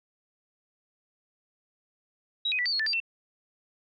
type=tone with pitch steps; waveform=sine; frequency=3850 / 2511 / 1962 / 4585 / 4320 / 1763 / 4701 / 2692 Hz; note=B7 / D#7 / B6 / D8 / C#8 / A6 / D8 / E7; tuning=-45 / +15 / -12 / -42 / -45 / +3 / +1 / +36 cents; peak=-25 dBFS; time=2.45-3.002 s; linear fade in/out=5 ms; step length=69 ms; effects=none